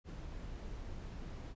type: noise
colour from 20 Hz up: brown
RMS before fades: -45 dBFS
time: 0.04-1.55 s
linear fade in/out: 50 ms
effects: resampled to 16000 Hz